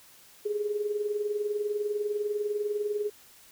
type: tone with tremolo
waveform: sine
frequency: 416.4 Hz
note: G#4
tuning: 5 cents sharp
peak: -24 dBFS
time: 0.45-3.1 s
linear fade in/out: 10 ms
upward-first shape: triangle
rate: 20 Hz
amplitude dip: 70%
effects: white hiss -55 dBFS RMS until 3.51 s